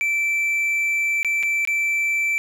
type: tone with dropouts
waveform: triangle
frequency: 2331 Hz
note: D7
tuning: 14 cents flat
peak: -17 dBFS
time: 0.01-2.38 s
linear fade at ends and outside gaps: 0 ms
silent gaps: 1.23-1.247 / 1.428-1.433 / 1.651-1.674 s
effects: none